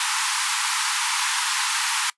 pink high-pass noise, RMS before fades -23 dBFS, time 0-2.1 s, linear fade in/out 2 ms, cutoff 850 Hz, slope 96 dB/octave, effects noise-tail reverb RT60 0.1 s tail -21 dB re dry + resampled to 24000 Hz

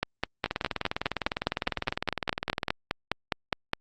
two click trains, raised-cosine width 0.3 ms, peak -9 / -12 dBFS, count 19 / 45, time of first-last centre 0.03-3.734 / 0.46-2.682 s, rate 4.86 / 19.8 Hz, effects Opus 48 kbps

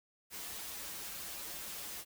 white noise with comb filter, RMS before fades -44 dBFS, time 0.3-2.05 s, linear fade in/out 50 ms, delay 7.8 ms, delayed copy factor -0.8, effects none

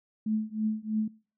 sine tone with tremolo, 216.5 Hz, A3, 28 cents flat, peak -23 dBFS, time 0.26-1.08 s, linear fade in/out 5 ms, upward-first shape triangle, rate 3.1 Hz, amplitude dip 95%, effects noise-tail reverb RT60 0.4 s tail -23 dB re dry

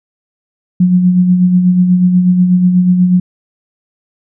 sine tone with tremolo, 180.7 Hz, F#3, 41 cents flat, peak -4 dBFS, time 0.8-3.2 s, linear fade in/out 5 ms, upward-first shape sine, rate 8.2 Hz, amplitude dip 45%, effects none

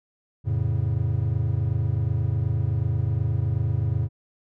triangle chord, F augmented, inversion none, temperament equal with one note detuned, 87.31 / 110 / 138.11 Hz, F2 / A2 / C#3, 0 / 0 / -6 cents, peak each -25 / -22 / -25 dBFS, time 0.44-4.09 s, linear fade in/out 50 ms, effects none

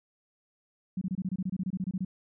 sine tone bursts, 186.4 Hz, F#3, 13 cents sharp, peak -28 dBFS, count 16, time 0.97-2.049 s, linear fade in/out 5 ms, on 44 ms, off 25 ms, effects none

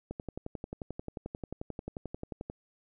click train, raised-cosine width 2 ms, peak -24 dBFS, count 28, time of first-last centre 0.11-2.499 s, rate 11.3 Hz, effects none

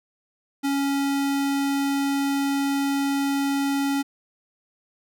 square tone, 278.2 Hz, C#4, 6 cents sharp, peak -22 dBFS, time 0.63-4.03 s, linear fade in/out 20 ms, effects none

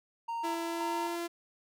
triangle tone with tremolo, 926 Hz, A#5, 12 cents flat, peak -31 dBFS, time 0.28-1.16 s, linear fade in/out 10 ms, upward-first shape square, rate 1.9 Hz, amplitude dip 55%
sawtooth tone with pitch glide, 334.4 to 341.4 Hz, E4 to F4, +25 to -39 cents, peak -30 dBFS, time 0.43-1.28 s, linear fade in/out 20 ms, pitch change +36 cents, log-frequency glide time 0.63-1.1 s
effects none

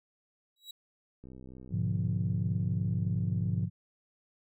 40% pulse tone with exponential growth, 3884 Hz, B7, 30 cents flat, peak -38 dBFS, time 0.56-0.71 s, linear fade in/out 5 ms, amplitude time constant 31 ms
click train, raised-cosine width 3 ms, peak -36 dBFS, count 155, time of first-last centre 1.24-3.642 s, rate 64.1 Hz
sine chord, G# diminished seventh, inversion none, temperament equal, 103.83 / 123.47 / 146.83 / 174.61 Hz, G#2 / B2 / D3 / F3, 0 / 0 / 0 / 0 cents, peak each -31 / -35 / -36 / -33 dBFS, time 1.7-3.7 s, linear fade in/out 50 ms
effects none

